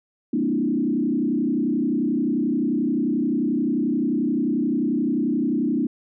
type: tone with frequency modulation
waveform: sine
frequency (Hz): 267.3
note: C4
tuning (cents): +37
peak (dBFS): -19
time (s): 0.33-5.87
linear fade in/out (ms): 5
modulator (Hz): 31.4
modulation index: 1.9
effects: none